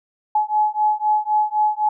sine beating tone pair, 848 / 851.9 Hz, G#5 / G#5, +36 / +44 cents, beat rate 3.9 Hz, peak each -19 dBFS, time 0.35-1.89 s, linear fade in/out 5 ms, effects none

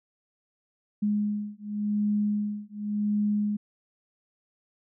sine beating tone pair, 207.7 / 208.6 Hz, G#3 / G#3, 0 / +8 cents, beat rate 0.9 Hz, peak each -28 dBFS, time 1.02-3.57 s, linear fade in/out 10 ms, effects none

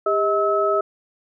sine tone cluster, 402.1 / 634 / 1294 Hz, G4 / D#5 / E6, +44 / +32 / -32 cents, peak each -21 dBFS, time 0.06-0.81 s, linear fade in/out 5 ms, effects none

